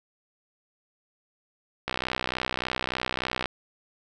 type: click train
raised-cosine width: 0.3 ms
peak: -11 dBFS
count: 101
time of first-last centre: 1.88-3.457 s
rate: 63.4 Hz
effects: none